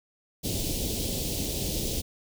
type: band-stop noise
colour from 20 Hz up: pink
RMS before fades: -30 dBFS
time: 0.43-2.02 s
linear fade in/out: 20 ms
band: 560 to 3200 Hz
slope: 24 dB/octave
effects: none